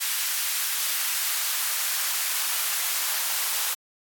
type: noise with high-pass filter sweep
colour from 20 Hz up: white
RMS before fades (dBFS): -26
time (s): 0-3.75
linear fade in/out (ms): 20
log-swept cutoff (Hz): 1400 to 920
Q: 0.86
effects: AAC 64 kbps